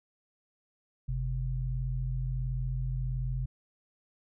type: tone pair together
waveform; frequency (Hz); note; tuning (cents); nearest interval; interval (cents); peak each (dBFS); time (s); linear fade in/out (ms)
sine; 47.72 / 129.1; G1 / C3; -46 / -23; octave + perfect fourth; 1723; -32 / -32; 1.08-3.46; 10
effects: none